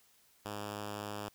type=tone; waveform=5% pulse; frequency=103.6 Hz; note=G#2; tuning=4 cents flat; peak=-28 dBFS; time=0.45-1.29 s; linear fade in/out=5 ms; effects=white hiss -67 dBFS RMS until 1.34 s